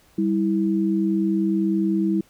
sine tone pair together, 196 / 325.8 Hz, G3 / E4, 0 / -20 cents, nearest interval major sixth, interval 880 cents, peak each -21 dBFS, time 0.18-2.21 s, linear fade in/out 5 ms, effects pink hiss -57 dBFS RMS until 2.29 s

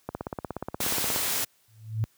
click train, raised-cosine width 1 ms, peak -17 dBFS, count 19, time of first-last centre 0.09-1.161 s, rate 16.8 Hz
white noise, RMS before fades -28 dBFS, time 0.8-1.45 s, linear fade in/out 10 ms
sine tone with exponential growth, 110 Hz, A2, in tune, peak -20 dBFS, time 1.68-2.04 s, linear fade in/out 0 ms, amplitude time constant 77 ms
effects white hiss -65 dBFS RMS until 2.17 s + high-pass 60 Hz 12 dB/octave

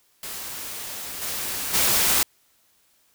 white noise with level steps, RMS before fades -34 / -29 / -20 dBFS, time 0.23-2.23 s, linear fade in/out 2 ms, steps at 1.21 / 1.73 s, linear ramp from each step 20 ms, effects white hiss -63 dBFS RMS until 3.14 s

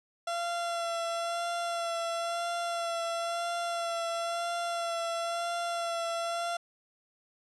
30% pulse tone with vibrato, 681 Hz, F5, 44 cents flat, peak -28 dBFS, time 0.27-6.57 s, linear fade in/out 5 ms, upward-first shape sine, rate 0.99 Hz, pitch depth 20 cents each way, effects resampled to 22050 Hz

